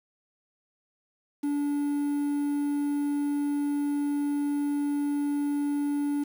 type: tone with quantisation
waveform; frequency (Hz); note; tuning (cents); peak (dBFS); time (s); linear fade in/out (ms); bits
triangle; 288.6; D4; -30; -23; 1.43-6.24; 10; 8
effects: none